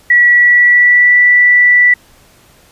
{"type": "tone with pitch glide", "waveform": "sine", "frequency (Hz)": [1937, 1965.2], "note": ["B6", "B6"], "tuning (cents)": [-34, -9], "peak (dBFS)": -4, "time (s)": [0.1, 1.94], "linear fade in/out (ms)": 5, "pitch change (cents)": 25, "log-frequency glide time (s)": [0.27, 1.17], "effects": ["pink hiss -46 dBFS RMS until 2.71 s", "resampled to 32000 Hz"]}